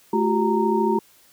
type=tone cluster; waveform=sine; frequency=216.7 / 354.2 / 387.9 / 926 Hz; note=A3 / F4 / G4 / A#5; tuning=-26 / +24 / -18 / -12 cents; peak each=-23 dBFS; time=0.13-0.99 s; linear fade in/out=5 ms; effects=white hiss -55 dBFS RMS until 1.32 s + high-pass 60 Hz 12 dB/octave